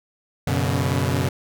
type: chord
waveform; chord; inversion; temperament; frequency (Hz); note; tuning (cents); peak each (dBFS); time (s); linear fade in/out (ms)
sawtooth; F# suspended fourth; none; equal with one note detuned; 92.5 / 123.47 / 141.26; F#2 / B2 / C#3; 0 / 0 / +33; -20; 0.47-1.29; 5
effects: none